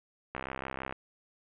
click train, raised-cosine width 0.5 ms, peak -21 dBFS, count 39, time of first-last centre 0.35-0.925 s, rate 66.1 Hz, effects resampled to 8000 Hz + 10-bit

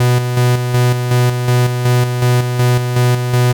45% pulse tone with tremolo, 123.47 Hz, B2, in tune, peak -9 dBFS, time 0-3.53 s, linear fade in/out 5 ms, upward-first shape square, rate 2.7 Hz, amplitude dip 50%, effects none

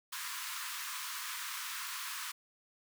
pink high-pass noise, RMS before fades -41 dBFS, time 0.12-2.32 s, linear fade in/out 10 ms, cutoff 970 Hz, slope 96 dB/octave, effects none

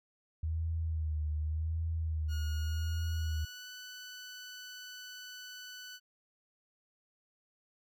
sine tone with vibrato, 78.8 Hz, D#2, 23 cents sharp, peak -31 dBFS, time 0.43-3.45 s, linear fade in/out 5 ms, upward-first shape sine, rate 0.87 Hz, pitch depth 63 cents each way
15% pulse tone with pitch glide, 1440 to 1494.2 Hz, F#6 to F#6, -47 to +17 cents, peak -39 dBFS, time 2.28-6 s, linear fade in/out 50 ms, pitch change +64 cents, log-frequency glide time 2.97-3.7 s
effects none

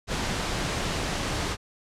pink low-pass noise, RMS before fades -29 dBFS, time 0.07-1.57 s, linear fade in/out 50 ms, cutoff 7100 Hz, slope 12 dB/octave, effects low-pass 11000 Hz 12 dB/octave

